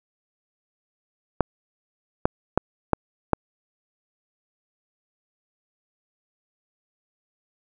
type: clicks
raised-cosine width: 1 ms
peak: -3 dBFS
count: 5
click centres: 1.407 / 2.255 / 2.576 / 2.933 / 3.333 s
effects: none